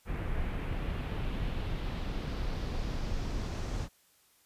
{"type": "noise with low-pass filter sweep", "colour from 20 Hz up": "brown", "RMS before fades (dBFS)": -34, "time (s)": [0.05, 3.89], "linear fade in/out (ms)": 50, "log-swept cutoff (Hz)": [2200, 6800], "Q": 1.7, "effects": ["white hiss -66 dBFS RMS until 4.45 s", "resampled to 32000 Hz"]}